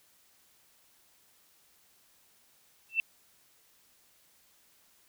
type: tone with exponential growth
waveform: sine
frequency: 2674 Hz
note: E7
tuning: 24 cents sharp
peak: -20 dBFS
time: 2.89-3 s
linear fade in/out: 1 ms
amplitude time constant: 22 ms
effects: white hiss -65 dBFS RMS until 5.08 s